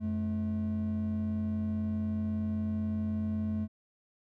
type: tone pair together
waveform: triangle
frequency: 90.6 / 215.5 Hz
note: F#2 / A3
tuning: -36 / -36 cents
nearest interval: octave + minor third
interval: 1500 cents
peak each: -32 / -28 dBFS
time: 0-3.68 s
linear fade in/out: 50 ms
effects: tanh soft clip ceiling -23 dBFS